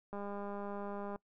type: click train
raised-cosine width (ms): 1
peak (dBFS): -30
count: 209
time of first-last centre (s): 0.13-1.16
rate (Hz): 202
effects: noise-tail reverb RT60 0.1 s tail -23 dB re dry